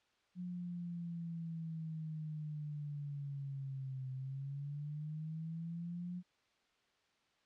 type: linear two-way sweep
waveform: sine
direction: down then up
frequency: 180 to 130 to 180 Hz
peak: -40 dBFS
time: 0.35-6.23 s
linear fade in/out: 50 ms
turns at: 4.11 s
effects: white hiss -75 dBFS RMS until 7.45 s + low-pass 4000 Hz 12 dB/octave